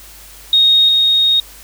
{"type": "tone pair in turn", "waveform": "sine", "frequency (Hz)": [3729, 3729], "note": ["A#7", "A#7"], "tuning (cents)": [0, 0], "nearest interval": "unison", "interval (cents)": 0, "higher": "neither", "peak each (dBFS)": [-7, -9], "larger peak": "first", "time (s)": [[0.53, 0.89], [0.89, 1.4]], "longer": "second", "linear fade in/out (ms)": 2, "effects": ["added 50 Hz sine -42 dBFS peak until 1.63 s", "white hiss -39 dBFS RMS until 1.63 s"]}